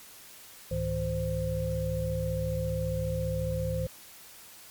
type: tone cluster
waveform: sine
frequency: 66.9 / 104.9 / 159.6 / 521 Hz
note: C2 / G#2 / D#3 / C5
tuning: +39 / +18 / +44 / -7 cents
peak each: -35 / -33 / -33 / -32 dBFS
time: 0.71-3.87 s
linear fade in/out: 5 ms
effects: white hiss -50 dBFS RMS until 4.7 s + MP3 96 kbps